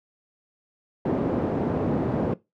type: band-pass noise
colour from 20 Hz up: pink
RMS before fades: -25 dBFS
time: 1.05-2.34 s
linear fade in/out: 5 ms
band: 160 to 520 Hz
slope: 12 dB/octave
effects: noise-tail reverb RT60 0.2 s tail -19 dB re dry